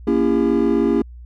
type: chord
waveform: triangle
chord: A# diminished seventh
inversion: none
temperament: just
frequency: 233.1 / 279.7 / 335.6 / 402.8 Hz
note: A#3 / C#4 / E4 / G4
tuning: 0 / +16 / +31 / +47 cents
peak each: -18 dBFS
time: 0.07-1.02 s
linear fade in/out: 5 ms
effects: added 60 Hz sine -35 dBFS peak until 1.25 s